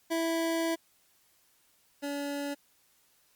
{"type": "tone pair in turn", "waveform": "25% pulse", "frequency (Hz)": [329.6, 285], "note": ["E4", "C#4"], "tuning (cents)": [0, 48], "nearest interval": "minor third", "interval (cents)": 252, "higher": "first", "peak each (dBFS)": [-24, -29], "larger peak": "first", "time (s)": [[0.1, 0.76], [2.02, 2.55]], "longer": "first", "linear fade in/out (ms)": 20, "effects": ["white hiss -67 dBFS RMS until 3.35 s", "Opus 48 kbps"]}